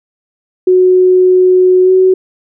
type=tone with pitch glide; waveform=sine; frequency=367.9 to 373.9 Hz; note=F#4 to F#4; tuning=-10 to +18 cents; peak=-4 dBFS; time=0.67-2.14 s; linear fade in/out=5 ms; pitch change=+28 cents; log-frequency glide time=1.83-1.91 s; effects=none